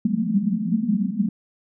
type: band-pass noise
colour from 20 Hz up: white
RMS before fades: -22 dBFS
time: 0.05-1.29 s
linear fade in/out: 5 ms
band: 180 to 230 Hz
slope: 96 dB/octave
effects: none